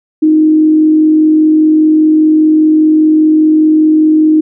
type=tone with frequency modulation; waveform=sine; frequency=311.1 Hz; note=D#4; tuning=in tune; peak=-4 dBFS; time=0.22-4.41 s; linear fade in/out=10 ms; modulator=45 Hz; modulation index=0.21; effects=none